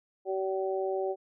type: harmonic tone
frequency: 190.9 Hz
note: G3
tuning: 46 cents flat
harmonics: 2 / 3 / 4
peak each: -30 / -34 / -36 dBFS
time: 0.25-1.16 s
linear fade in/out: 50 ms
effects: none